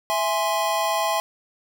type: chord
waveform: square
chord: E augmented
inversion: none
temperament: equal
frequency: 659.3 / 830.6 / 1046.5 Hz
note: E5 / G#5 / B#5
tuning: 0 / 0 / 0 cents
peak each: -26 dBFS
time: 0.1-1.2 s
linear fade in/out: 0 ms
effects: none